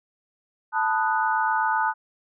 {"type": "chord", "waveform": "sine", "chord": "B dominant seventh", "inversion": "third", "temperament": "equal", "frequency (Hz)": [880, 987.8, 1244.5, 1480], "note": ["A5", "B5", "D#6", "F#6"], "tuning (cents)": [0, 0, 0, 0], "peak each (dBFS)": [-23, -29, -28, -26], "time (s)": [0.72, 1.94], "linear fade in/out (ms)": 50, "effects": []}